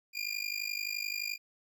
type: tone with amplitude modulation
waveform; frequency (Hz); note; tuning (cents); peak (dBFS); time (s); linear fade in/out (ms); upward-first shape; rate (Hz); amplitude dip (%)
25% pulse; 2408; D7; +43; -26; 0.13-1.38; 50; sine; 51.6; 90
effects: none